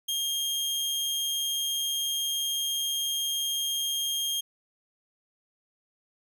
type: tone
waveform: sawtooth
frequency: 3223 Hz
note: G7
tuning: 47 cents sharp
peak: -24 dBFS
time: 0.08-4.41 s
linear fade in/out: 10 ms
effects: none